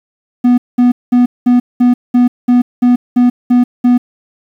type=tone bursts; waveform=triangle; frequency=245.5 Hz; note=B3; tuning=10 cents flat; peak=-3 dBFS; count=11; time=0.44-3.98 s; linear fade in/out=10 ms; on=140 ms; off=200 ms; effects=7-bit

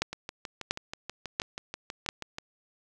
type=two click trains; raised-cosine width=0.2 ms; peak=-19 / -9 dBFS; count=15 / 4; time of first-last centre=0.13-2.384 / 0.02-2.089 s; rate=6.21 / 1.45 Hz; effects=none

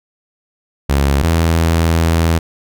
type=tone pair in turn; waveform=sawtooth; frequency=69.7 / 82.47 Hz; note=C#2 / E2; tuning=+10 / +1 cents; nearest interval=minor third; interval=291 cents; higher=second; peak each=-7 dBFS; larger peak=neither; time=0.89-1.23 / 1.23-2.39 s; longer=second; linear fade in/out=10 ms; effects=none

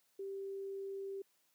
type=tone; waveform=sine; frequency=391.5 Hz; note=G4; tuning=2 cents flat; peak=-40 dBFS; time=0.19-1.22 s; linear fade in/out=5 ms; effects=white hiss -75 dBFS RMS until 1.54 s + high-pass 150 Hz 12 dB/octave

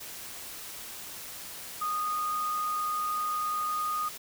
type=tone in noise; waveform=sine; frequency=1235 Hz; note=D#6; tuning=13 cents flat; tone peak=-28 dBFS; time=1.81-4.09 s; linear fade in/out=10 ms; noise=white; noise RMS=-42 dBFS; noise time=0-4.18 s; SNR=+11 dB; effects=none

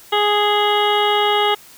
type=harmonic tone with a mistuned harmonic; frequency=415.3 Hz; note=G#4; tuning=in tune; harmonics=1 / 2 / 3 / 4 / 5 / 7 / 8 / 9; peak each=-19 / -18 / -22 / -29 / -25 / -23 / -25 / -29 dBFS; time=0.12-1.55 s; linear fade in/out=10 ms; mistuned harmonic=8; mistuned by=-15 cents; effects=white hiss -44 dBFS RMS until 1.77 s

